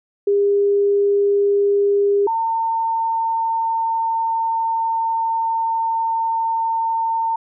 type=tone pair in turn; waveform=sine; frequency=403.6 / 906.1 Hz; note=G#4 / A#5; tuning=-49 / -49 cents; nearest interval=octave + major second; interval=1400 cents; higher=second; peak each=-13 / -17 dBFS; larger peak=first; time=0.27-2.27 / 2.27-7.36 s; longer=second; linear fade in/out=5 ms; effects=none